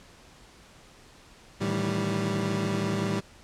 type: tone cluster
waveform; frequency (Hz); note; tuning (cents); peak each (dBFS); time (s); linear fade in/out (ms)
25% pulse; 110.6 / 151.5 / 162 / 195.8; A2 / D#3 / E3 / G3; +9 / -46 / -30 / -2; -28 / -33 / -30 / -25; 1.6-3.21; 20
effects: pink hiss -53 dBFS RMS until 3.43 s + low-pass 8000 Hz 12 dB/octave